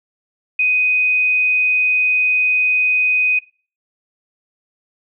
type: tone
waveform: sine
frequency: 2500 Hz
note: D#7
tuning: 8 cents sharp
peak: -13 dBFS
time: 0.59-3.39 s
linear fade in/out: 5 ms
effects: noise-tail reverb RT60 0.4 s tail -21 dB re dry